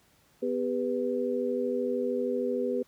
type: tone cluster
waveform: sine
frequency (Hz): 249.3 / 400.6 / 493.6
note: B3 / G4 / B4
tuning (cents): +16 / +38 / -1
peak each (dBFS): -32 / -31 / -30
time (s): 0.42-2.83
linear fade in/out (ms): 10
effects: pink hiss -64 dBFS RMS until 2.87 s + high-pass 60 Hz 12 dB/octave